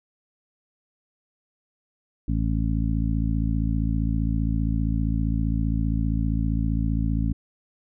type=harmonic tone; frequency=55.2 Hz; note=A1; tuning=6 cents sharp; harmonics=1 / 2 / 3 / 4 / 5; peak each=-24 / -27 / -29 / -30 / -31 dBFS; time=2.28-7.33 s; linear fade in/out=5 ms; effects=none